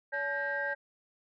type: tone cluster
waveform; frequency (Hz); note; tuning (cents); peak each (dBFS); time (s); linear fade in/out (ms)
sine; 567 / 861 / 1592 / 1889; C#5 / A5 / G6 / A#6; +39 / -38 / +26 / +22; -36 / -40 / -32 / -39; 0.12-0.75; 20
effects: tanh soft clip ceiling -22 dBFS